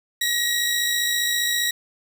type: tone pair together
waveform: sawtooth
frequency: 1900 / 3855 Hz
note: A#6 / B7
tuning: +33 / -43 cents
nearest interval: octave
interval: 1224 cents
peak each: -20 dBFS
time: 0.21-1.71 s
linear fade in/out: 5 ms
effects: none